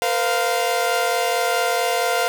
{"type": "chord", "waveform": "sawtooth", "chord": "Bb suspended second", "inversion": "none", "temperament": "equal with one note detuned", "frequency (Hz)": [466.2, 510.7, 698.5], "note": ["Bb4", "C5", "F5"], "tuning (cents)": [0, -42, 0], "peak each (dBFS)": [-21, -20, -17], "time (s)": [0.02, 2.28], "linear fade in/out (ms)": 0, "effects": []}